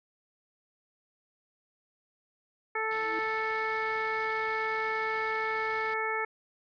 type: harmonic tone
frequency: 440 Hz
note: A4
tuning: in tune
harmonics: 1 / 2 / 3 / 4 / 5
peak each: -35 / -35 / -35 / -35 / -35 dBFS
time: 2.75-6.25 s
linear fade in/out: 5 ms
type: tone with exponential growth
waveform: sine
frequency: 329.6 Hz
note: E4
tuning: in tune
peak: -34 dBFS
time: 2.81-3.19 s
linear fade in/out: 0 ms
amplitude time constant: 81 ms
type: noise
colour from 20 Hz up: white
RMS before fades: -43 dBFS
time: 2.91-5.94 s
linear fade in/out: 2 ms
effects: resampled to 11025 Hz